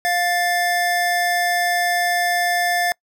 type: tone pair together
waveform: square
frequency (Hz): 703.7 / 1760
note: F5 / A6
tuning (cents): +13 / 0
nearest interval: octave + major third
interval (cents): 1587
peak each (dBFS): -20 / -22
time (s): 0.05-2.92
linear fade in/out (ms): 0
effects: noise-tail reverb RT60 0.1 s tail -26 dB re dry